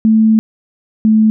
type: tone pair in turn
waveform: sine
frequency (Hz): 220 / 217.9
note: A3 / A3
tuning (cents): 0 / -17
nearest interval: unison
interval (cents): 17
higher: first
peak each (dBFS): -6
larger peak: neither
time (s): 0.05-0.39 / 1.05-1.3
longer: first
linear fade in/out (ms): 0
effects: none